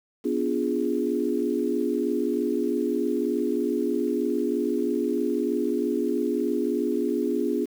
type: chord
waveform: sine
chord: B diminished seventh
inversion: none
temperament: equal with one note detuned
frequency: 246.9 / 290.1 / 349.2 / 415.3 Hz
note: B3 / D4 / F4 / Ab4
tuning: 0 / -21 / 0 / 0 cents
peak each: -28 dBFS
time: 0.24-7.66 s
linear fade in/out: 20 ms
effects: 8-bit